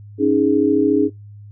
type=chord; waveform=sine; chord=C# suspended second; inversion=none; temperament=equal; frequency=277.2 / 311.1 / 415.3 Hz; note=C#4 / D#4 / G#4; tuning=0 / 0 / 0 cents; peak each=-17 dBFS; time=0.18-1.1 s; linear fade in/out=50 ms; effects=noise-tail reverb RT60 0.2 s tail -24 dB re dry + added 103 Hz sine -36 dBFS peak until 1.51 s